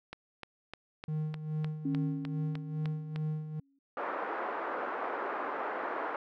click train, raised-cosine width 0.3 ms, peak -25 dBFS, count 11, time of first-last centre 0.13-3.16 s, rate 3.3 Hz
triangle tone with tremolo, 154.4 Hz, D#3, 13 cents flat, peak -28 dBFS, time 1.08-3.6 s, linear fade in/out 5 ms, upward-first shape sine, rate 2.4 Hz, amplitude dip 65%
sine tone with exponential decay, 275.7 Hz, C#4, 9 cents flat, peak -29 dBFS, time 1.85-3.79 s, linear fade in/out 5 ms, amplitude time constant 420 ms
white band-pass noise, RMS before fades -36 dBFS, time 3.97-6.16 s, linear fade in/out 2 ms, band 320 to 1400 Hz, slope 24 dB/octave
effects none

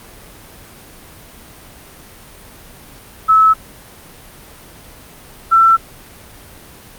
sine tone pair in turn, 1300 / 1339.6 Hz, E6 / E6, -24 / +27 cents, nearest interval minor second, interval 51 cents, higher second, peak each -6 dBFS, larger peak neither, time 3.28-3.54 / 5.51-5.77 s, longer neither, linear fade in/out 20 ms, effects pink hiss -39 dBFS RMS until 6.98 s + Opus 32 kbps

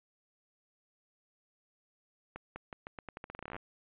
accelerating click train, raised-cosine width 0.5 ms, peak -27 dBFS, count 20, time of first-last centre 2.36-3.564 s, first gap 200 ms, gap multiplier 0.84, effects resampled to 8000 Hz

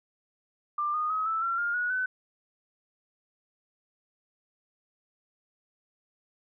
sine tone with pitch steps, 1189 / 1230.2 / 1272.9 / 1317 / 1362.7 / 1409.9 / 1458.8 / 1509.3 Hz, D6 / D#6 / D#6 / E6 / F6 / F6 / F#6 / F#6, +21 / -20 / +39 / -2 / -43 / +16 / -25 / +34 cents, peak -26 dBFS, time 0.78-2.06 s, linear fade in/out 5 ms, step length 160 ms, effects none

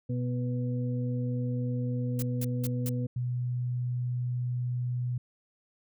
harmonic tone, 123.47 Hz, B2, in tune, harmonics 1 / 2 / 4, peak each -29 / -34 / -40 dBFS, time 0.09-3.07 s, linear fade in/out 10 ms
blue noise bursts, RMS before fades -37 dBFS, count 4, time 2.19-2.892 s, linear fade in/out 2 ms, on 33 ms, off 190 ms
sine tone, 123.47 Hz, B2, in tune, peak -28 dBFS, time 3.16-5.18 s, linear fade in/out 5 ms
effects none

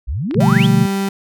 sine exponential sweep, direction up, 51.91 to 3729 Hz, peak -18 dBFS, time 0.07-0.67 s, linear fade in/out 20 ms
clicks, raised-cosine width 0.3 ms, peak -15 dBFS, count 2, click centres 0.311 / 0.344 s
sine chord, B half-diminished seventh, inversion none, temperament equal, 123.47 / 146.83 / 174.61 / 220 Hz, B2 / D3 / F3 / A3, 0 / 0 / 0 / 0 cents, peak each -16 dBFS, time 0.35-0.86 s, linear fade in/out 10 ms
35% pulse tone, 196.1 Hz, G3, 1 cent sharp, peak -15 dBFS, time 0.4-1.09 s, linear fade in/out 5 ms
effects none

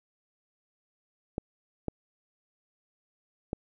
clicks, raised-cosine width 2 ms, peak -17 dBFS, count 3, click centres 1.381 / 1.883 / 3.531 s, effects none

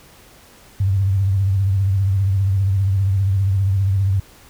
sine tone with vibrato, 97.2 Hz, G2, 14 cents flat, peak -14 dBFS, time 0.8-4.2 s, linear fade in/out 5 ms, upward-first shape triangle, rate 15 Hz, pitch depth 83 cents each way, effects pink hiss -47 dBFS RMS until 4.49 s

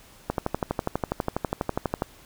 click train, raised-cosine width 1 ms, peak -10 dBFS, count 22, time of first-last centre 0.3-2.021 s, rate 12.2 Hz, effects pink hiss -52 dBFS RMS until 2.25 s

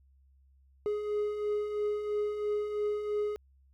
triangle beating tone pair, 415.3 / 418.3 Hz, G#4 / G#4, 0 / +12 cents, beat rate 3 Hz, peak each -37 / -28 dBFS, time 0.86-3.36 s, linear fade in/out 0 ms, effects added 67 Hz sine -60 dBFS peak until 3.73 s

